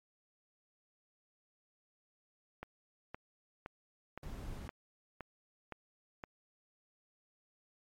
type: click train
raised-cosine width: 0.5 ms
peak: -28 dBFS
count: 8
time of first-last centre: 2.63-6.238 s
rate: 1.94 Hz
type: noise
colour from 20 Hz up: brown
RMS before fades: -44 dBFS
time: 4.23-4.68 s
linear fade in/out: 2 ms
effects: MP3 64 kbps